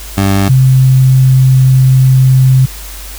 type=tone pair in turn; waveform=20% pulse / sine; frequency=98 / 130.81 Hz; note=G2 / C3; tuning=0 / 0 cents; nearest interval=perfect fourth; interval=500 cents; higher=second; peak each=-3 dBFS; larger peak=neither; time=0.17-0.49 / 0.49-2.66 s; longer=second; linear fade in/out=10 ms; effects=added 50 Hz sine -26 dBFS peak until 3.18 s + white hiss -29 dBFS RMS until 3.18 s